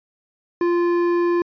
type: tone with hard clipping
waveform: sine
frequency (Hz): 346.8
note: F4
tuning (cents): -12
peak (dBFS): -18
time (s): 0.61-1.42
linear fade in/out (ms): 2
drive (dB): 10
effects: resampled to 11025 Hz